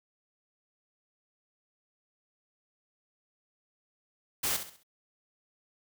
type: noise with echo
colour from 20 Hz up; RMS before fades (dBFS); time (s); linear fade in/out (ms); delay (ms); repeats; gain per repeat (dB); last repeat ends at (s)
white; -30; 4.43-4.57; 10; 66; 4; -9; 4.834
effects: none